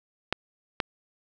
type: clicks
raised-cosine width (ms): 0.3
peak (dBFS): -8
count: 2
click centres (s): 0.326 / 0.802
effects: none